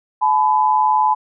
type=tone pair together; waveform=sine; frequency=860 / 1000 Hz; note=A5 / B5; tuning=-40 / +21 cents; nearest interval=minor third; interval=261 cents; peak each=-15 dBFS; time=0.21-1.15 s; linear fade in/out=20 ms; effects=none